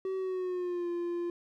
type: tone with pitch glide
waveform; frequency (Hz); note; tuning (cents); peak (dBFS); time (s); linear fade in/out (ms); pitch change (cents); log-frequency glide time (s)
triangle; 380 to 346.5; F#4 to F4; +46 to -14; -29; 0.05-1.3; 2; -160; 0.16-0.89
effects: none